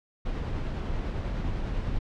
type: noise with tremolo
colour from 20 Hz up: brown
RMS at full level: -29 dBFS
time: 0.25-1.99 s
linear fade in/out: 10 ms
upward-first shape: triangle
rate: 10 Hz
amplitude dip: 25%
effects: low-pass 4000 Hz 12 dB/octave